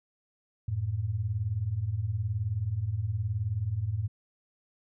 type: beating tone pair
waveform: sine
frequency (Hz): 90.4 / 109.4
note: F#2 / A2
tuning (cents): -40 / -9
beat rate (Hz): 19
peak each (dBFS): -33 / -29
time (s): 0.68-4.08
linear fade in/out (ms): 5
effects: none